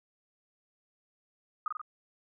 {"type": "tone with echo", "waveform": "sine", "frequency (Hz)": 1243, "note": "D#6", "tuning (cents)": -2, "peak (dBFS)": -28, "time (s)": [1.66, 1.68], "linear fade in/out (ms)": 2, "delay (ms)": 45, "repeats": 3, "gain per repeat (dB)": -3, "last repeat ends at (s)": 1.815, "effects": []}